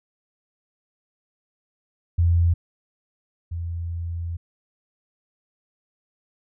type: tone pair in turn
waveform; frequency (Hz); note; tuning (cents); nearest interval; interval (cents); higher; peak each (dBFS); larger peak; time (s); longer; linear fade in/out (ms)
sine; 85.3 / 84.81; F2 / E2; -40 / +50; unison; 10; first; -15 / -26; first; 2.18-2.54 / 3.51-4.37; second; 10
effects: none